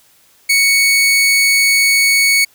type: tone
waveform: sawtooth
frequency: 2223 Hz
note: C#7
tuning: 4 cents sharp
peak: -6 dBFS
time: 0.49-2.45 s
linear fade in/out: 10 ms
effects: white hiss -51 dBFS RMS until 2.54 s